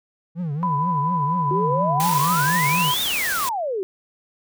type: tone with vibrato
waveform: triangle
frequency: 159.5 Hz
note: D#3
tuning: 43 cents sharp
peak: -21 dBFS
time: 0.35-2.93 s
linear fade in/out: 50 ms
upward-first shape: triangle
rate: 4.2 Hz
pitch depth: 250 cents each way
type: tone with tremolo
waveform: sine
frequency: 997 Hz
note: B5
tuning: 16 cents sharp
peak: -19 dBFS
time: 0.63-2.94 s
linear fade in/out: 0 ms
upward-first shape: triangle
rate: 12 Hz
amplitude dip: 25%
type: exponential two-way sweep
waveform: sine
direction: up then down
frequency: 362.3 to 3729 to 362.3 Hz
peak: -22 dBFS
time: 1.51-3.83 s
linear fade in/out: 0 ms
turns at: 3.02 s
type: noise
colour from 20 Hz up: white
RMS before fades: -27 dBFS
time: 2-3.49 s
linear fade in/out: 0 ms
effects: none